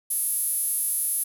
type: tone with high-pass filter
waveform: sawtooth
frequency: 370.7 Hz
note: F#4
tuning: 3 cents sharp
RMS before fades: -26 dBFS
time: 0.1-1.24 s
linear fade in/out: 10 ms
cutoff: 11000 Hz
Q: 8.8
effects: none